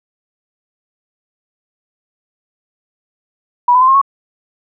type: tone with pitch steps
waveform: sine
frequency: 974 / 1004.9 / 1036.7 / 1069.5 / 1103.4 Hz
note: B5 / B5 / C6 / C6 / C#6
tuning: -24 / +30 / -16 / +38 / -8 cents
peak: -6 dBFS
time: 3.68-4.015 s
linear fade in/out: 5 ms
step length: 67 ms
effects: none